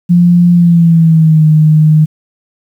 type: tone with pitch glide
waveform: sine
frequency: 174.61 to 154.66 Hz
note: F3 to D#3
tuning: 0 to -10 cents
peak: -3 dBFS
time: 0.09-2.06 s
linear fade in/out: 20 ms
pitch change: -210 cents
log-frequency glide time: 0.53-1.46 s
effects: 7-bit